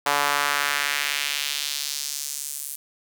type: tone with high-pass filter sweep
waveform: sawtooth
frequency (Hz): 143.9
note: D3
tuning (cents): -35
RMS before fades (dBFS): -26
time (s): 0.06-2.76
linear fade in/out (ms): 5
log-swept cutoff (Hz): 860 to 10000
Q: 1.4
effects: none